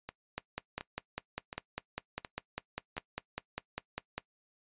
two click trains, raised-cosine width 0.3 ms, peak -24 / -19 dBFS, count 5 / 20, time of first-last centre 0.09-2.968 / 0.38-4.18 s, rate 1.39 / 5 Hz, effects noise-tail reverb RT60 0.1 s tail -20 dB re dry + resampled to 8000 Hz

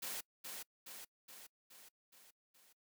white noise with echo, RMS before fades -43 dBFS, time 0.02-0.21 s, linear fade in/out 10 ms, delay 420 ms, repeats 6, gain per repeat -4 dB, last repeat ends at 2.73 s, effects noise-tail reverb RT60 0.1 s tail -24 dB re dry + high-pass 200 Hz 12 dB/octave

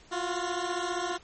15% pulse beating tone pair, 346.6 / 361.6 Hz, F4 / F#4, -13 / -40 cents, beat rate 15 Hz, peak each -26 dBFS, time 0.11-1.18 s, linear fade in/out 20 ms, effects pink hiss -56 dBFS RMS until 1.23 s + MP3 32 kbps

